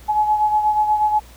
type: beating tone pair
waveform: sine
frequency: 848 / 856.3 Hz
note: G#5 / A5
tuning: +36 / -47 cents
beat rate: 8.3 Hz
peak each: -15 / -23 dBFS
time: 0.08-1.2 s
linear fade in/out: 20 ms
effects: added 60 Hz sine -42 dBFS peak until 1.36 s + pink hiss -47 dBFS RMS until 1.36 s